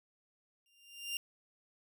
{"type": "tone with exponential growth", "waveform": "sawtooth", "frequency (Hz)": 2794, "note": "F7", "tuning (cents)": 0, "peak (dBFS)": -30, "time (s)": [0.66, 1.17], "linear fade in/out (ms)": 1, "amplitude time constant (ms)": 110, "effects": []}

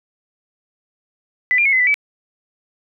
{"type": "tone with pitch steps", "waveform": "sine", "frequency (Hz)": [1997, 2394, 2185, 2041, 1982, 2295], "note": ["B6", "D7", "C#7", "C7", "B6", "D7"], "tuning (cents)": [19, 33, -26, -44, 6, -40], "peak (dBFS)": -12, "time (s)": [1.51, 1.942], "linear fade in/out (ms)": 0, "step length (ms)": 72, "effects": []}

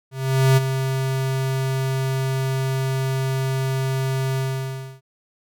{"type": "tone with ADSR envelope", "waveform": "square", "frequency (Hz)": 132.8, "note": "C3", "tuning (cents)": 26, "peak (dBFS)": -12, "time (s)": [0.11, 5.01], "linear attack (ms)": 460, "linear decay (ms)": 22, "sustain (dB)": -9, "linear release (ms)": 630, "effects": []}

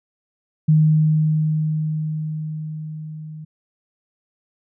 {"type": "tone with level ramp", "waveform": "sine", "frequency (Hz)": 155.2, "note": "D#3", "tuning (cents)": -4, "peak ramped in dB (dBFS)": [-10, -32], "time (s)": [0.68, 3.45], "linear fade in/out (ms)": 10, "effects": []}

